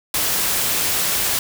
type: noise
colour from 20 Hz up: white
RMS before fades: -20 dBFS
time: 0.14-1.39 s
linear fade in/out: 2 ms
effects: none